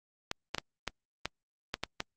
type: clicks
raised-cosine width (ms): 0.2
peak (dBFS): -14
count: 8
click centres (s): 0.314 / 0.547 / 0.583 / 0.877 / 1.256 / 1.741 / 1.836 / 2.004
effects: Opus 48 kbps